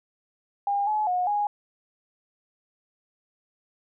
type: tone with pitch steps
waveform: sine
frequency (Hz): 806 / 852 / 724 / 826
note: G5 / G#5 / F#5 / G#5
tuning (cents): +48 / +44 / -38 / -10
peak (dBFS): -22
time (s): 0.67-1.47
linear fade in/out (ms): 2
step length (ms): 200
effects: none